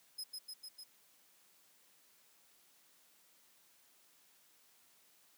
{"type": "tone with echo", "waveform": "sawtooth", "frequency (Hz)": 5090, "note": "D#8", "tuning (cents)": 39, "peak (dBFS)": -38, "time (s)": [0.18, 0.24], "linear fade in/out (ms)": 10, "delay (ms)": 150, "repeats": 4, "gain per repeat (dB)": -2, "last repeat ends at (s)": 0.84, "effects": ["white hiss -68 dBFS RMS until 5.37 s", "high-pass 150 Hz 12 dB/octave"]}